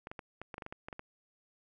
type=clicks; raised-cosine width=0.5 ms; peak=-27 dBFS; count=12; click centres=0.071 / 0.115 / 0.192 / 0.416 / 0.542 / 0.581 / 0.622 / 0.664 / 0.725 / 0.885 / 0.928 / 0.994 s; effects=none

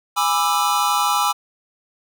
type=chord; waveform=square; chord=E dominant seventh; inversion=first; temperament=just; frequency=824.1 / 988.9 / 1186.7 / 1318.5 Hz; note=G#5 / B5 / D6 / E6; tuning=-14 / +2 / +18 / 0 cents; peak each=-23 dBFS; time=0.16-1.33 s; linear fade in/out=20 ms; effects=none

